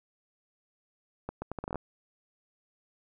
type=accelerating click train; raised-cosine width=1 ms; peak=-21 dBFS; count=10; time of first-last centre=1.29-1.757 s; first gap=130 ms; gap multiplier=0.74; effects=none